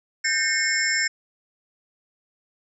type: tone cluster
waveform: sine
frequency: 1573 / 1813 / 2170 / 5330 / 7360 Hz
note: G6 / A#6 / C#7 / E8 / A#8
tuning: +6 / -49 / -37 / +18 / -23 cents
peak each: -28 / -25 / -26 / -26 / -29 dBFS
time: 0.24-1.08 s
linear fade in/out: 10 ms
effects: none